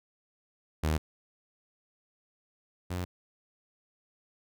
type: tone pair in turn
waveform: sawtooth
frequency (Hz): 77.78 / 89.99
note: D#2 / F#2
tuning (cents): 0 / -48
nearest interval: minor third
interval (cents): 252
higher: second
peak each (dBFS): -22 / -28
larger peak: first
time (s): 0.83-0.98 / 2.9-3.05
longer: neither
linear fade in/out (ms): 10
effects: none